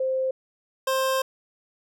sine / 25% pulse tone pair in turn, 523.3 / 527.5 Hz, C5 / C5, 0 / +14 cents, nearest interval unison, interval 14 cents, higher second, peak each -22 / -18 dBFS, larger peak second, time 0-0.31 / 0.87-1.22 s, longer second, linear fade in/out 5 ms, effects none

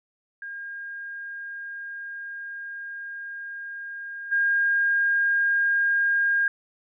sine tone with level steps, 1616 Hz, G#6, 48 cents flat, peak -33 / -19 dBFS, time 0.42-6.48 s, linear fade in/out 2 ms, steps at 4.31 s, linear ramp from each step 20 ms, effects none

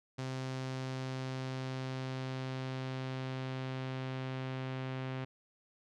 sawtooth tone with low-pass filter sweep, 130.81 Hz, C3, in tune, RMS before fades -39 dBFS, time 0.18-5.25 s, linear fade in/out 10 ms, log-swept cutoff 5900 to 2900 Hz, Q 1.2, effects none

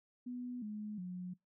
sine tone with pitch steps, 246.9 / 211.2 / 180.74 Hz, B3 / G#3 / F#3, 0 / +29 / -40 cents, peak -40 dBFS, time 0.26-1.34 s, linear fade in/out 10 ms, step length 360 ms, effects noise-tail reverb RT60 0.2 s tail -25 dB re dry

